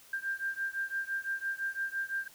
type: beating tone pair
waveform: sine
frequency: 1585 / 1590.9 Hz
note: G6 / G6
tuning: +19 / +25 cents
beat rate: 5.9 Hz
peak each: -35 / -36 dBFS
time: 0.13-2.28 s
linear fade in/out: 5 ms
effects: white hiss -57 dBFS RMS until 2.34 s